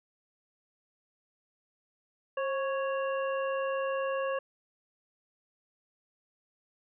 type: harmonic tone with a mistuned harmonic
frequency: 554.4 Hz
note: C#5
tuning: in tune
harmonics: 1 / 2 / 3 / 5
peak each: -30 / -36 / -40 / -44 dBFS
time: 2.37-4.39 s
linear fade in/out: 5 ms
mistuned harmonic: 1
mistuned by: -57 cents
effects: none